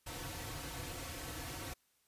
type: noise with comb filter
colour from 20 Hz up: pink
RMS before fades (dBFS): -44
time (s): 0.06-1.74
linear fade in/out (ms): 10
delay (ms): 4.9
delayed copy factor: -0.95
effects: white hiss -75 dBFS RMS until 2.07 s + resampled to 32000 Hz